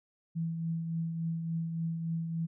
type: tone with tremolo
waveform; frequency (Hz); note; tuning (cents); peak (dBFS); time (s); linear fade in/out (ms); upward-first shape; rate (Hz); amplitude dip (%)
sine; 164.81; E3; 0; -29; 0.35-2.47; 20; triangle; 3.5; 45
effects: none